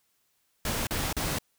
pink noise bursts, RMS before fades -30 dBFS, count 3, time 0.65-1.386 s, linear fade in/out 2 ms, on 220 ms, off 38 ms, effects white hiss -72 dBFS RMS until 1.58 s

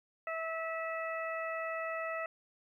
harmonic tone, 651 Hz, E5, 22 cents flat, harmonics 1 / 2 / 3 / 4, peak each -38 / -40 / -41 / -46 dBFS, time 0.27-2.26 s, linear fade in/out 2 ms, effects 12-bit

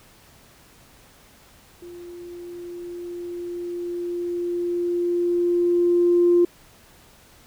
sine tone with level ramp, 349.2 Hz, F4, in tune, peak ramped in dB -37 to -12 dBFS, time 1.82-6.45 s, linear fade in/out 5 ms, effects tanh soft clip ceiling -8 dBFS + pink hiss -52 dBFS RMS until 7.46 s

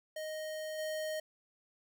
square tone with level steps, 622.3 Hz, D#5, in tune, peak -39 / -36 dBFS, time 0.16-1.2 s, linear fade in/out 5 ms, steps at 0.78 s, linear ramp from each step 10 ms, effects none

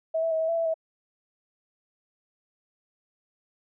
sine tone with pitch steps, 646 / 657 / 640 / 645 / 667 / 662 / 646 Hz, E5 / E5 / D#5 / E5 / E5 / E5 / E5, -35 / -6 / +49 / -38 / +20 / +7 / -35 cents, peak -23 dBFS, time 0.14-0.742 s, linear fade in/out 10 ms, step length 86 ms, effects none

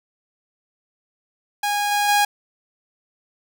sawtooth tone with level steps, 822 Hz, G#5, 18 cents flat, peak -16 / -14 / -11 dBFS, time 1.63-2.25 s, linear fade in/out 5 ms, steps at 1.91 / 2.08 s, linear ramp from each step 10 ms, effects none

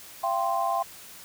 sine chord, F suspended second, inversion none, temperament equal with one note detuned, 682.5 / 784 / 1046.5 Hz, F5 / G5 / C6, -40 / 0 / 0 cents, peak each -28 dBFS, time 0.23-0.83 s, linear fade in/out 10 ms, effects white hiss -46 dBFS RMS until 1.24 s

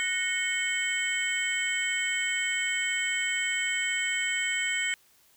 sine tone cluster, 1477 / 1866 / 2201 / 3088 / 7790 Hz, F#6 / A#6 / C#7 / G7 / B8, -3 / +1 / -13 / -27 / -25 cents, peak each -37 / -31 / -29 / -33 / -35 dBFS, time 0-4.94 s, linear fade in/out 0 ms, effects tanh soft clip ceiling -17 dBFS + white hiss -62 dBFS RMS until 5.36 s

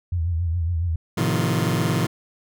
sine tone with vibrato, 84.6 Hz, E2, 45 cents sharp, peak -20 dBFS, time 0.12-0.96 s, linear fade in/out 5 ms, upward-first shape triangle, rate 7.2 Hz, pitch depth 110 cents each way
sawtooth chord, F dominant seventh, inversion first, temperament just, 109.13 / 130.96 / 157.15 / 174.61 Hz, A2 / C3 / Eb3 / F3, -14 / +2 / +18 / 0 cents, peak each -21 dBFS, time 1.17-2.07 s, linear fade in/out 10 ms
effects none

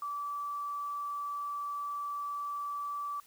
sine tone, 1157 Hz, D6, 26 cents flat, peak -34 dBFS, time 0.02-3.2 s, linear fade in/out 2 ms, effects white hiss -61 dBFS RMS until 3.26 s

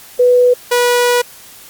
sine / sawtooth tone pair in turn, 493.9 / 486.8 Hz, B4 / B4, 0 / -25 cents, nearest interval unison, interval 25 cents, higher first, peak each -6 dBFS, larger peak neither, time 0.19-0.54 / 0.71-1.22 s, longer second, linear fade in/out 10 ms, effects white hiss -38 dBFS RMS until 1.69 s + Opus 48 kbps

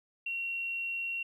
triangle tone with tanh clipping, 2739 Hz, F7, 34 cents flat, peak -32 dBFS, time 0.26-1.23 s, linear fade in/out 5 ms, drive 2 dB, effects none

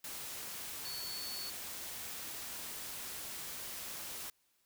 sine tone in noise, 4435 Hz, C#8, in tune, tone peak -42 dBFS, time 0.85-1.5 s, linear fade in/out 2 ms, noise white, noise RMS -44 dBFS, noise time 0.04-4.3 s, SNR -1 dB, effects white hiss -75 dBFS RMS until 4.65 s

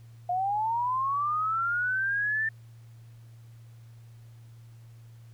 sine linear sweep, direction up, 704 to 1793 Hz, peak -25 dBFS, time 0.29-2.49 s, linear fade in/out 5 ms, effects added 115 Hz sine -47 dBFS peak until 5.33 s + pink hiss -65 dBFS RMS until 5.33 s

